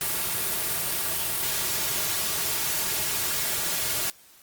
white noise with comb filter, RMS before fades -27 dBFS, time 0.01-4.1 s, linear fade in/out 2 ms, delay 3.9 ms, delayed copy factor -0.55, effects white hiss -54 dBFS RMS until 4.42 s + Opus 32 kbps

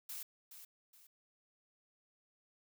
blue noise with echo, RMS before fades -45 dBFS, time 0.09-0.23 s, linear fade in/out 5 ms, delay 420 ms, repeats 2, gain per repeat -9 dB, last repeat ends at 1.07 s, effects none

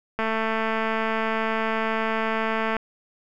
click train, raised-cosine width 0.5 ms, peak -11 dBFS, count 573, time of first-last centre 0.19-2.767 s, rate 222 Hz, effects none

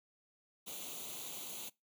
white noise with comb filter, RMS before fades -45 dBFS, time 0.66-1.7 s, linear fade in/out 20 ms, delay 0.29 ms, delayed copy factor +0.75, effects noise-tail reverb RT60 0.2 s tail -22 dB re dry + high-pass 150 Hz 12 dB/octave

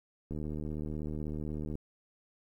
click train, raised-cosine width 3 ms, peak -26 dBFS, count 111, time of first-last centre 0.31-1.754 s, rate 76.2 Hz, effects 11-bit

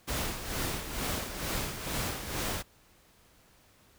pink noise with tremolo, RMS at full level -32 dBFS, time 0.07-2.63 s, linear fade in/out 20 ms, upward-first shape sine, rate 2.2 Hz, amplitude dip 60%, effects pink hiss -62 dBFS RMS until 3.98 s

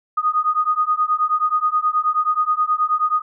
sine beating tone pair, 1235 / 1244.4 Hz, D#6 / D#6, -13 / 0 cents, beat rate 9.4 Hz, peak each -19 dBFS, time 0.17-3.22 s, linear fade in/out 10 ms, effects none

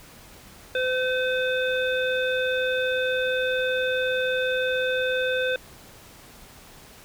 harmonic tone, 511 Hz, C5, 41 cents flat, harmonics 1 / 3 / 5 / 7, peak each -24 / -27 / -33 / -33 dBFS, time 0.75-5.56 s, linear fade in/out 2 ms, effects pink hiss -48 dBFS RMS until 7.04 s

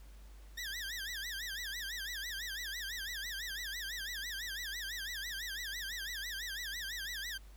20% pulse tone with vibrato, 1760 Hz, A6, in tune, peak -34 dBFS, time 0.57-7.38 s, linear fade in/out 10 ms, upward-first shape sine, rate 6 Hz, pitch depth 210 cents each way, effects added 50 Hz sine -51 dBFS peak until 7.56 s + pink hiss -64 dBFS RMS until 7.56 s

